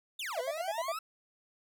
40% pulse exponential two-way sweep, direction down then up, 3807 to 478.9 to 1341 Hz, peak -35 dBFS, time 0.19-0.99 s, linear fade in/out 5 ms, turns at 0.4 s
triangle tone bursts, 660 Hz, E5, 2 cents sharp, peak -29 dBFS, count 6, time 0.37-0.921 s, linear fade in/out 5 ms, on 41 ms, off 61 ms
effects none

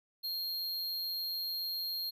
square tone, 4229 Hz, C8, 18 cents sharp, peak -35 dBFS, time 0.23-2.11 s, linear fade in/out 20 ms, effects none

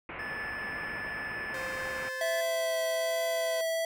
white low-pass noise, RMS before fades -41 dBFS, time 0.09-2.09 s, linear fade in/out 2 ms, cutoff 2500 Hz, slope 48 dB/octave
triangle tone, 1738 Hz, A6, 22 cents flat, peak -34 dBFS, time 0.19-2.41 s, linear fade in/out 5 ms
sawtooth tone with pitch glide, 523.3 to 510.2 Hz, C5 to C5, 0 to -44 cents, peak -34 dBFS, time 1.54-3.61 s, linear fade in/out 2 ms, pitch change -44 cents, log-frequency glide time 1.91-3.37 s
square tone with vibrato, 659.3 Hz, E5, in tune, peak -29 dBFS, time 2.21-3.85 s, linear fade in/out 2 ms, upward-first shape triangle, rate 1.2 Hz, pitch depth 15 cents each way
effects none

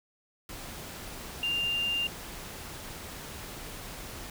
sine tone in noise, 2794 Hz, F7, in tune, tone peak -27 dBFS, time 1.43-2.07 s, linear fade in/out 2 ms, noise pink, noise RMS -42 dBFS, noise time 0.49-4.3 s, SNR +12 dB, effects none

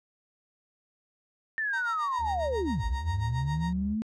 sine linear two-way sweep, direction down then up, 1808 to 50.3 to 225.1 Hz, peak -27 dBFS, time 1.58-4.02 s, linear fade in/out 0 ms, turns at 2.85 s
35% pulse tone with tremolo, 932.3 Hz, A#5, in tune, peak -32 dBFS, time 1.73-3.73 s, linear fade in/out 5 ms, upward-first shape sine, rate 7.4 Hz, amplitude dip 85%
triangle tone, 74.1 Hz, D2, 16 cents sharp, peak -32 dBFS, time 2.18-3.97 s, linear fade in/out 50 ms
effects low-pass 6000 Hz 12 dB/octave

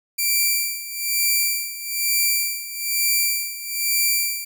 5% pulse tone with tremolo, 2347 Hz, D7, 2 cents flat, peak -7 dBFS, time 0.18-4.45 s, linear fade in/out 10 ms, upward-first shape sine, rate 1.1 Hz, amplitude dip 80%, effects none

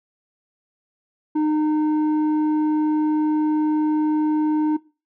square tone with low-pass filter, 306.3 Hz, D#4, 27 cents flat, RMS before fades -20 dBFS, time 1.35-4.77 s, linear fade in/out 10 ms, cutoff 640 Hz, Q 4, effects noise-tail reverb RT60 0.3 s tail -19 dB re dry

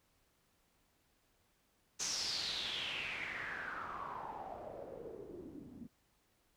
white noise with low-pass filter sweep, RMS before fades -43 dBFS, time 1.99-5.88 s, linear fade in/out 20 ms, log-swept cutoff 6300 to 230 Hz, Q 5.5, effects pink hiss -75 dBFS RMS until 6.56 s

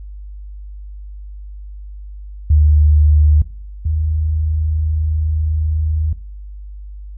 sine tone pair in turn, 75.3 / 77.96 Hz, D2 / D#2, +44 / +4 cents, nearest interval minor second, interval 60 cents, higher second, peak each -7 / -14 dBFS, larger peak first, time 2.5-3.42 / 3.85-6.13 s, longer second, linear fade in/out 5 ms, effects noise-tail reverb RT60 0.5 s tail -19 dB re dry + added 50 Hz sine -29 dBFS peak until 7.17 s

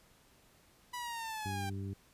sawtooth linear sweep, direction down, 987.8 to 782 Hz, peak -35 dBFS, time 0.93-1.7 s, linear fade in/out 10 ms
harmonic tone, 98 Hz, G2, in tune, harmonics 1 / 2 / 3 / 4, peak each -38 / -44 / -48 / -50 dBFS, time 1.45-1.94 s, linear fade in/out 10 ms
effects pink hiss -65 dBFS RMS until 2.13 s + resampled to 32000 Hz

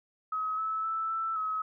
sine tone with pitch steps, 1275 / 1303 / 1318 / 1326 / 1280 Hz, D#6 / E6 / E6 / E6 / D#6, +42 / -20 / -1 / +10 / +49 cents, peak -29 dBFS, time 0.32-1.62 s, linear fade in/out 5 ms, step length 260 ms, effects none

